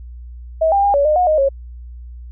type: tone with pitch steps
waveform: sine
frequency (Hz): 642 / 796 / 807 / 566 / 609 / 723 / 620 / 548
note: E5 / G5 / G#5 / C#5 / D#5 / F#5 / D#5 / C#5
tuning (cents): -46 / +26 / -50 / +36 / -37 / -40 / -6 / -20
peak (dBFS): -11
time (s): 0.61-1.49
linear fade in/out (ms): 10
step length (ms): 110
effects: added 60 Hz sine -31 dBFS peak until 2.31 s